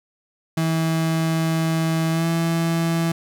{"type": "tone with pitch glide", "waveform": "35% pulse", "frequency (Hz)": [162.2, 165.99], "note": ["E3", "E3"], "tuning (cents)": [-28, 12], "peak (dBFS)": -17, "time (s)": [0.57, 3.12], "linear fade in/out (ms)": 5, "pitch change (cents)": 40, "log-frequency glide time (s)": [2.11, 2.26], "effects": []}